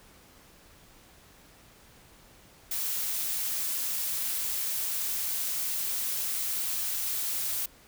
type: noise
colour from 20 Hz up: blue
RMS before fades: -31 dBFS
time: 2.71-7.66 s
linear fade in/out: 5 ms
effects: pink hiss -56 dBFS RMS until 7.87 s